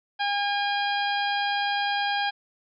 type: harmonic tone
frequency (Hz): 811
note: G#5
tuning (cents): -41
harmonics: 1 / 2 / 3 / 4 / 5 / 6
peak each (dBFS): -26 / -29 / -35 / -32 / -38 / -38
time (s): 0.19-2.31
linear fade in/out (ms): 20
effects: none